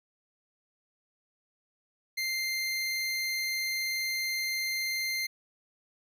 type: tone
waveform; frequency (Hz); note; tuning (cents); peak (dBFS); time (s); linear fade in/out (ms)
25% pulse; 2093; C7; 0; -26; 2.17-5.27; 10
effects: none